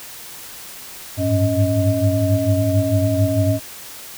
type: tone cluster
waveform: sine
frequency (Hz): 97.4 / 101.8 / 108.6 / 277.2 / 629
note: G2 / G#2 / A2 / C#4 / D#5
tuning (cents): -11 / -34 / -22 / 0 / +19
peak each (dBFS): -21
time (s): 1.17-3.6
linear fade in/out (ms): 50
effects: white hiss -36 dBFS RMS until 4.17 s